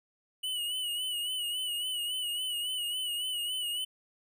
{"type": "tone with vibrato", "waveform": "square", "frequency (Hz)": 2942, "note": "F#7", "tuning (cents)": -11, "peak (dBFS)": -32, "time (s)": [0.43, 3.85], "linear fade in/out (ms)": 10, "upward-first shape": "sine", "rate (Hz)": 3.6, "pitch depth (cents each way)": 59, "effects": []}